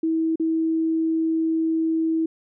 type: tone with dropouts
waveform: sine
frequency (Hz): 323.3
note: E4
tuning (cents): -34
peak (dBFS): -19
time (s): 0.03-2.26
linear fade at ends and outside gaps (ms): 5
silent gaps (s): 0.358-0.397
effects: none